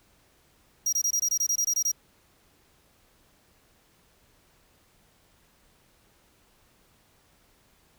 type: tone bursts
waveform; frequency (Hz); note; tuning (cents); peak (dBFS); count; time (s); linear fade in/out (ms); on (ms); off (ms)
45% pulse; 5720; F8; +41; -23; 12; 0.86-1.917; 5; 67; 23
effects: pink hiss -63 dBFS RMS until 7.98 s